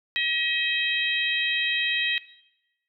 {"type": "harmonic tone", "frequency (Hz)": 637, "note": "D#5", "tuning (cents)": 41, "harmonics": [3, 4, 5, 6], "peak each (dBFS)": [-27, -28, -29, -30], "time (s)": [0.16, 2.18], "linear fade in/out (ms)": 0, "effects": ["noise-tail reverb RT60 0.9 s tail -18 dB re dry"]}